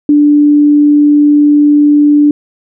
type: tone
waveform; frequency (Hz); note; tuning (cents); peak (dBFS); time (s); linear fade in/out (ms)
sine; 293.7; D4; 0; -3; 0.09-2.31; 2
effects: none